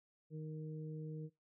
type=harmonic tone; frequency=155.56 Hz; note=D#3; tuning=in tune; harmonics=1 / 2 / 3; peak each=-43 / -53 / -51 dBFS; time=0.3-1.3 s; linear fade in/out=50 ms; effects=noise-tail reverb RT60 0.2 s tail -21 dB re dry